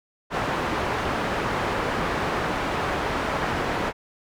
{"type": "low-pass noise", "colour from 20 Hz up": "white", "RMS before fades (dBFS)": -26, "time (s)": [0.3, 3.93], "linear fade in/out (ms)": 50, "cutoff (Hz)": 1300, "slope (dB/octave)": 12, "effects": []}